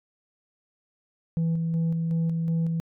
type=tone with tremolo; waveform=sine; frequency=164.81 Hz; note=E3; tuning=in tune; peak=-19 dBFS; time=1.37-2.8 s; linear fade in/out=0 ms; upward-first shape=square; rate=2.7 Hz; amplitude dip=35%; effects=tanh soft clip ceiling -21 dBFS